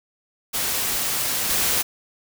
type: noise with level steps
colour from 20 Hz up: white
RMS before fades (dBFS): -24 / -21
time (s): 0.53-1.83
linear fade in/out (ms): 20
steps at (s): 1.5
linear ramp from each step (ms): 5
effects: none